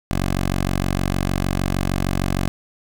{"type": "tone", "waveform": "10% pulse", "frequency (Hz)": 46.5, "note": "F#1", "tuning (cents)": 9, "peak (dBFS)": -11, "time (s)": [0.11, 2.48], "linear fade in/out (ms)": 0, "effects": []}